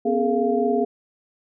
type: tone cluster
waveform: sine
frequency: 243.9 / 268.4 / 417.8 / 455.6 / 693 Hz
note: B3 / C4 / G#4 / A#4 / F5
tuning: -21 / +44 / +10 / -40 / -14 cents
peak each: -24 / -28 / -21 / -29 / -25 dBFS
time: 0.05-0.85 s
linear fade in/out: 10 ms
effects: none